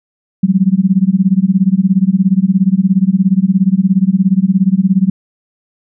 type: tone with tremolo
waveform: sine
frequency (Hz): 190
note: F#3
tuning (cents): +46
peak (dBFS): -4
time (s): 0.43-5.1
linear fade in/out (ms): 5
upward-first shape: sine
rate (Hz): 17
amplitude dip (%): 95
effects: none